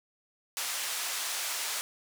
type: band-pass noise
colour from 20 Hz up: white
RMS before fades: -34 dBFS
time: 0.57-1.81 s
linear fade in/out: 0 ms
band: 750 to 9700 Hz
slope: 12 dB/octave
effects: none